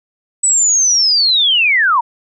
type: linear sweep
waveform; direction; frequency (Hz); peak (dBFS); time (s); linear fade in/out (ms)
sine; down; 8030 to 890; -9; 0.43-2.01; 10
effects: none